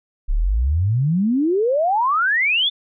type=exponential sweep; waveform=sine; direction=up; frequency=32.01 to 3583 Hz; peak=-15 dBFS; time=0.28-2.7 s; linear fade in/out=20 ms; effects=none